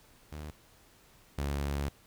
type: tone pair in turn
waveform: sawtooth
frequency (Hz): 75.7 / 70.83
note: D#2 / C#2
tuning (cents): -47 / +38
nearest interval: minor second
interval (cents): 115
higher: first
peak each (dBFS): -36 / -27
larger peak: second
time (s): 0.32-0.51 / 1.38-1.89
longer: second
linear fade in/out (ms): 5
effects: pink hiss -61 dBFS RMS until 2.06 s